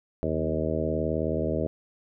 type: harmonic tone with a mistuned harmonic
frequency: 78.9 Hz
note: D#2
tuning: 25 cents sharp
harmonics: 1 / 2 / 3 / 4 / 5 / 6 / 7 / 8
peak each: -33 / -33 / -33 / -33 / -33 / -33 / -33 / -33 dBFS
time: 0.23-1.67 s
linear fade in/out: 0 ms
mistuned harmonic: 2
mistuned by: -23 cents
effects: none